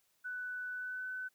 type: tone with pitch glide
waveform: sine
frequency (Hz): 1491 to 1509.2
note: F#6 to F#6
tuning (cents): +13 to +34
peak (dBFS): -38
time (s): 0.24-1.29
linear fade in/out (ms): 20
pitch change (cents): +21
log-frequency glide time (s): 0.72-1.06
effects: white hiss -75 dBFS RMS until 1.34 s